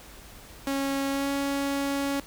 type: tone with pitch glide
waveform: sawtooth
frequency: 274.8 to 278.8 Hz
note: C#4 to C#4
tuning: -15 to +10 cents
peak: -22 dBFS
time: 0.67-2.2 s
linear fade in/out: 2 ms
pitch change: +25 cents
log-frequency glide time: 1.1-1.3 s
effects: added 50 Hz sine -52 dBFS peak until 2.26 s + pink hiss -48 dBFS RMS until 2.26 s